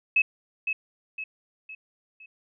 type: tone with echo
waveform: sine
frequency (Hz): 2584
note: E7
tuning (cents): -35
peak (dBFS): -17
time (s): 0.16-0.22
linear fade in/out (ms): 5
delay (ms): 510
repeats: 4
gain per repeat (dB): -7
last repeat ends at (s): 2.26
effects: none

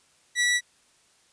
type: tone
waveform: sawtooth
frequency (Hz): 1949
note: B6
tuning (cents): -23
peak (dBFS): -17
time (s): 0.35-0.61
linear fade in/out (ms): 50
effects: white hiss -62 dBFS RMS until 1.32 s + resampled to 22050 Hz

